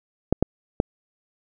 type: clicks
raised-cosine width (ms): 2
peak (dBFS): -4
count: 3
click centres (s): 0.326 / 0.426 / 0.801
effects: none